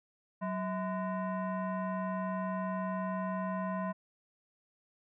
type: tone with frequency modulation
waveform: sine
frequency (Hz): 187.3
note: F#3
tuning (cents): +21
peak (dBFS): -32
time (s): 0.41-3.93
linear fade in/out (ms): 20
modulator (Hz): 834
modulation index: 1.1
effects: none